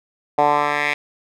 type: tone with band-pass filter sweep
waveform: 10% pulse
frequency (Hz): 146.7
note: D3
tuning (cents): -2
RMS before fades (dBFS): -18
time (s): 0.38-0.94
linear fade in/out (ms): 5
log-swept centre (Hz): 750 to 2300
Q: 2.6
effects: none